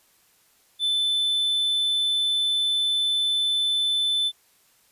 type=tone; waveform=triangle; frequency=3520 Hz; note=A7; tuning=in tune; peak=-19 dBFS; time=0.79-4.32 s; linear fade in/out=50 ms; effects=white hiss -61 dBFS RMS until 4.91 s + resampled to 32000 Hz